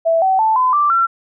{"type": "tone with pitch steps", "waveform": "sine", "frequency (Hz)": [659, 761.4, 879.7, 1016.3, 1174.2, 1356.6], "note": ["E5", "F#5", "A5", "B5", "D6", "E6"], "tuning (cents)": [-1, 49, -1, 49, -1, 49], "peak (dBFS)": -11, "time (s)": [0.05, 1.07], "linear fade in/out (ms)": 20, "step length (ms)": 170, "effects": []}